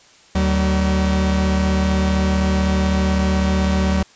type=tone pair together; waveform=45% pulse; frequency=75.4 / 190.42 Hz; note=D2 / G3; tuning=+46 / -50 cents; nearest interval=octave + major third; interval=1604 cents; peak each=-18 dBFS; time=0.35-4.03 s; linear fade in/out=5 ms; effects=white hiss -49 dBFS RMS until 4.15 s + resampled to 16000 Hz